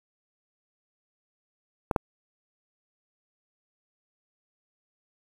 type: clicks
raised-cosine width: 1 ms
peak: -11 / -8 dBFS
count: 2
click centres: 1.912 / 1.962 s
effects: 7-bit